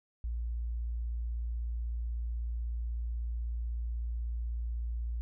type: tone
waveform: sine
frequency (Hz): 58.1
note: A#1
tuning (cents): -5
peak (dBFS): -32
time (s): 0.24-5.21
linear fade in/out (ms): 0
effects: none

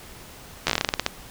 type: slowing click train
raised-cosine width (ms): 0.2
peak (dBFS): -3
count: 13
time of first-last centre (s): 0.67-1.064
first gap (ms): 12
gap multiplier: 1.17
effects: pink hiss -44 dBFS RMS until 1.3 s

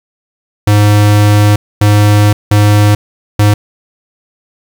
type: tone bursts at uneven times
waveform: square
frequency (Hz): 104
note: G#2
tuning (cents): +3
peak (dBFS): -5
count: 4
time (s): 0.67-1.56 / 1.81-2.33 / 2.51-2.95 / 3.39-3.54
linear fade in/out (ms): 5
effects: 7-bit

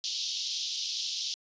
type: band-pass noise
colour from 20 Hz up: white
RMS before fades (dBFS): -34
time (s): 0.04-1.34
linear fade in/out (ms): 0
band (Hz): 3100 to 5800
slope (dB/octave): 48
effects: resampled to 16000 Hz

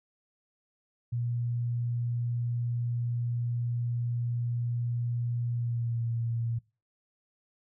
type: tone with pitch glide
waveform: sine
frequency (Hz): 119.6 to 116.33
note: A#2 to A#2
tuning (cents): +45 to -3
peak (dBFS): -28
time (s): 1.12-6.59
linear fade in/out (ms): 10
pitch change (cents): -48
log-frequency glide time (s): 5.53-6.04
effects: noise-tail reverb RT60 0.3 s tail -22 dB re dry

